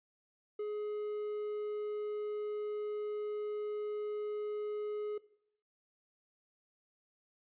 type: tone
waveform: triangle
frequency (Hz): 420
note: G#4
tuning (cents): +19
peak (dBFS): -33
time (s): 0.59-5.18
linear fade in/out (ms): 5
effects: noise-tail reverb RT60 0.7 s tail -19 dB re dry + resampled to 8000 Hz